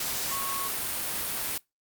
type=tone in noise; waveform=sine; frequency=1100 Hz; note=C#6; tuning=14 cents flat; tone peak=-34 dBFS; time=0.31-0.68 s; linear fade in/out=5 ms; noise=white; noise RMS=-31 dBFS; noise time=0-1.58 s; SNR=-6 dB; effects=noise-tail reverb RT60 0.2 s tail -23 dB re dry + Opus 48 kbps